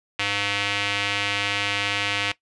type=tone with band-pass filter; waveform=square; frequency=101.2 Hz; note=G#2; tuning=44 cents flat; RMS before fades=-25 dBFS; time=0.19-2.32 s; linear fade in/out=5 ms; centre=2700 Hz; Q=2; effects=noise-tail reverb RT60 0.1 s tail -18 dB re dry + resampled to 24000 Hz